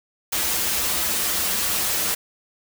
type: noise with comb filter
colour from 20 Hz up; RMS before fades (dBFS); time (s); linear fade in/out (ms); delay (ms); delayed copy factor
white; -23; 0.32-2.15; 10; 7.4; -0.6
effects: none